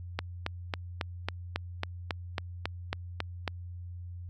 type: click train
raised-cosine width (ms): 0.3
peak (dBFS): -14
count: 13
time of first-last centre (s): 0.19-3.478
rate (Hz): 3.65
effects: added 88 Hz sine -39 dBFS peak until 4.29 s